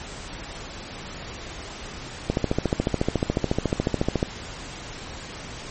click train, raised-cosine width 2 ms, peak -7 dBFS, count 28, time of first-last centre 2.3-4.229 s, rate 14 Hz, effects pink hiss -37 dBFS RMS until 5.7 s + MP3 32 kbps

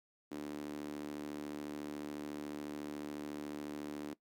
sawtooth tone with high-pass filter, 74 Hz, D2, 14 cents sharp, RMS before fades -43 dBFS, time 0.31-4.14 s, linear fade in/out 10 ms, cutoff 290 Hz, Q 4.1, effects noise-tail reverb RT60 0.1 s tail -19 dB re dry

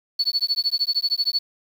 sine tone with tremolo, 4435 Hz, C#8, in tune, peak -16 dBFS, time 0.19-1.39 s, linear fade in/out 5 ms, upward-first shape sine, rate 13 Hz, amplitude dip 100%, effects 7-bit

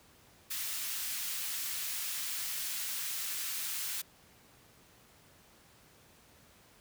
white high-pass noise, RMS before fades -37 dBFS, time 0.5-4.02 s, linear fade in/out 10 ms, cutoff 1600 Hz, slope 12 dB/octave, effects pink hiss -61 dBFS RMS until 6.8 s + high-pass 60 Hz 12 dB/octave

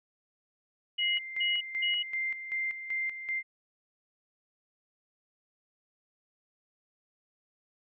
sine tone with tremolo, 2093 Hz, C7, in tune, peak -29 dBFS, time 0.98-3.43 s, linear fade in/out 50 ms, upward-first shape square, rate 2.6 Hz, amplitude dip 65%
sine tone bursts, 2912 Hz, F#7, 28 cents flat, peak -28 dBFS, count 3, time 0.98-2.03 s, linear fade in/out 10 ms, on 210 ms, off 210 ms
effects none

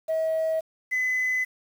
sine tone pair in turn, 641 / 2017 Hz, E5 / B6, -49 / +36 cents, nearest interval octave + minor sixth, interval 1985 cents, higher second, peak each -21 dBFS, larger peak neither, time 0.08-0.61 / 0.91-1.45 s, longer second, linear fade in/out 20 ms, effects tanh soft clip ceiling -19 dBFS + 8-bit

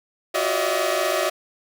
sawtooth tone cluster, 354.6 / 378.2 / 573 / 628 / 674 Hz, F4 / F#4 / D5 / D#5 / E5, +26 / +38 / -43 / +16 / +38 cents, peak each -27 / -25 / -22 / -20 / -25 dBFS, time 0.34-1.3 s, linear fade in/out 10 ms, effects none

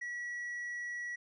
sine tone with tanh clipping, 1932 Hz, B6, 39 cents flat, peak -38 dBFS, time 0.01-1.16 s, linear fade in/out 10 ms, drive 3 dB, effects none

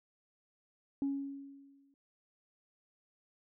sine tone with exponential decay, 277.2 Hz, C#4, in tune, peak -28 dBFS, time 1.02-1.94 s, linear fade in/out 1 ms, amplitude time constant 200 ms, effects tanh soft clip ceiling -27 dBFS

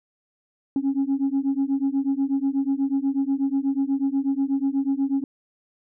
sine beating tone pair, 270 / 278.2 Hz, C#4 / C#4, -45 / +6 cents, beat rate 8.2 Hz, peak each -22 dBFS, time 0.76-5.24 s, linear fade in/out 2 ms, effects tanh soft clip ceiling -16 dBFS

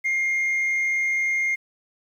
sine tone with frequency modulation, 2122 Hz, C7, 24 cents sharp, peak -18 dBFS, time 0.04-1.56 s, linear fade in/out 20 ms, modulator 88.8 Hz, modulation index 0.26, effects tanh soft clip ceiling -19 dBFS + 9-bit

